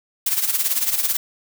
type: noise with tremolo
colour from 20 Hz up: blue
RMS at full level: -18 dBFS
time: 0.26-1.17 s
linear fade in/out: 5 ms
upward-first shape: sine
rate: 18 Hz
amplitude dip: 70%
effects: none